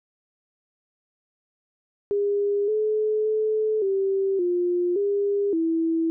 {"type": "tone with pitch steps", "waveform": "sine", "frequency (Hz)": [406.1, 429.3, 432.8, 388.7, 353.3, 403.7, 327.5], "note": ["G#4", "A4", "A4", "G4", "F4", "G#4", "E4"], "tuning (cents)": [-39, -43, -29, -15, 20, -49, -11], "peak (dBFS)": -20, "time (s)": [2.11, 6.1], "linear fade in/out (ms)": 0, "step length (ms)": 570, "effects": []}